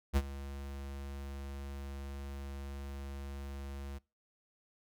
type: tone with ADSR envelope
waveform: square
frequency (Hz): 69.3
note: C#2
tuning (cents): 0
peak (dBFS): -25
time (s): 0.13-3.99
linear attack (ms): 35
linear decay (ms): 49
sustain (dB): -17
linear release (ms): 19
effects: noise-tail reverb RT60 0.3 s tail -23 dB re dry